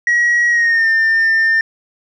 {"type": "tone with pitch glide", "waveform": "sine", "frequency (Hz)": [1908, 1800.9], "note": ["A#6", "A6"], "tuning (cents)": [40, 40], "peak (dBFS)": -8, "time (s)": [0.07, 1.61], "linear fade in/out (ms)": 2, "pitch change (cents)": -100, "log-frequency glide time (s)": [0.49, 0.88], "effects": ["tanh soft clip ceiling -9 dBFS"]}